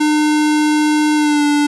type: tone with pitch glide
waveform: square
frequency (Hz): 302.5 to 292.9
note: D#4 to D4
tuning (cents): -49 to -5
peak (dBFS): -12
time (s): 0-1.67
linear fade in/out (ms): 10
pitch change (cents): -56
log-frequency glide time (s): 1.16-1.44
effects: resampled to 24000 Hz + 7-bit